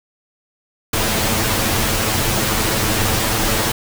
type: noise with comb filter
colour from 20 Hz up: pink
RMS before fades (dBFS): -18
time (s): 0.93-3.72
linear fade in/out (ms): 5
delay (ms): 9.1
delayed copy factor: +0.75
effects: none